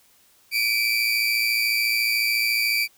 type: tone pair together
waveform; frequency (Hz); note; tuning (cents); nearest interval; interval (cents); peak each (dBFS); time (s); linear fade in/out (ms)
30% pulse; 2308 / 2422; D7 / D#7; -31 / -47; minor second; 84; -19 / -23; 0.51-2.88; 50
effects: white hiss -58 dBFS RMS until 2.97 s